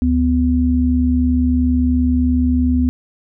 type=tone pair together; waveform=sine; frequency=73.42 / 250.5 Hz; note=D2 / B3; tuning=0 / +25 cents; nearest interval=octave + major sixth; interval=2125 cents; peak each=-16 / -14 dBFS; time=0.02-2.89 s; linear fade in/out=0 ms; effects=none